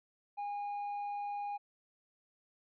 sine tone with tanh clipping, 817 Hz, G#5, 29 cents flat, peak -37 dBFS, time 0.37-1.58 s, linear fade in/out 20 ms, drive 3 dB, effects none

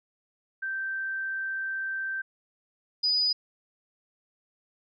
sine tone pair in turn, 1561 / 4956 Hz, G6 / D#8, -8 / -8 cents, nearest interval octave + minor sixth, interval 2000 cents, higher second, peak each -29 / -22 dBFS, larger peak second, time 0.62-2.22 / 3.03-3.33 s, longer first, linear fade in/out 10 ms, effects none

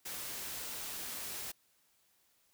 white noise, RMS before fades -42 dBFS, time 0.05-1.52 s, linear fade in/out 10 ms, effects white hiss -72 dBFS RMS until 2.53 s

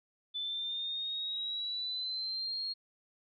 sine exponential sweep, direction up, 3500 to 4288 Hz, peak -34 dBFS, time 0.34-2.74 s, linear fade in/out 20 ms, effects none

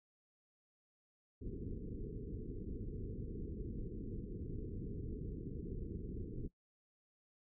pink low-pass noise, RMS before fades -44 dBFS, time 1.41-6.48 s, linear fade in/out 10 ms, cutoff 460 Hz, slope 96 dB/octave, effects noise-tail reverb RT60 0.1 s tail -20 dB re dry

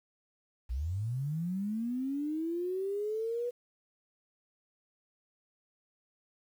sine linear sweep, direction up, 55 to 491 Hz, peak -31 dBFS, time 0.69-3.51 s, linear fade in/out 20 ms, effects 10-bit

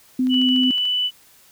sine tone, 255.9 Hz, C4, 38 cents flat, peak -16 dBFS, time 0.19-0.71 s, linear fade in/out 5 ms
click train, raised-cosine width 0.2 ms, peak -23 dBFS, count 9, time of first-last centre 0.27-0.854 s, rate 13.7 Hz
sine tone with pitch glide, 2960 to 2981 Hz, F#7 to F#7, 0 to +12 cents, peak -18 dBFS, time 0.29-1.11 s, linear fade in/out 50 ms, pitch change +12 cents, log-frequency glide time 0.52-0.86 s
effects white hiss -52 dBFS RMS until 1.51 s

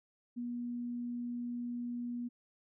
sine tone, 241.1 Hz, B3, 41 cents flat, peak -36 dBFS, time 0.36-2.29 s, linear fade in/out 20 ms, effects none

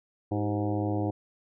harmonic tone with a mistuned harmonic, 103.83 Hz, G#2, in tune, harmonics 1 / 2 / 3 / 4 / 5 / 6 / 7 / 8 / 9, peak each -30 / -37 / -30 / -37 / -37 / -42 / -37 / -43 / -49 dBFS, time 0.31-1.11 s, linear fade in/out 10 ms, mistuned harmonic 4, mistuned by -96 cents, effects none

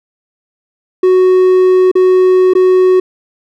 triangle tone with dropouts, 370 Hz, F#4, in tune, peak -3 dBFS, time 1.03-3 s, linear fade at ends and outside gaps 5 ms, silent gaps 1.915-1.953 / 2.536-2.551 s, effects none

